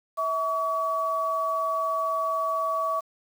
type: tone pair together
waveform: sine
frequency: 649 / 1135 Hz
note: E5 / C#6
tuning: -27 / +41 cents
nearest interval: minor seventh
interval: 968 cents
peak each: -29 / -25 dBFS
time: 0.17-3.01 s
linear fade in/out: 20 ms
effects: 8-bit